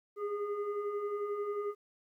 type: tone with frequency modulation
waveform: sine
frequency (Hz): 412.6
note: G#4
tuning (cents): -11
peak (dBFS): -33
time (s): 0.16-1.75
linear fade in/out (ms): 50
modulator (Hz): 814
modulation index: 0.71
effects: 12-bit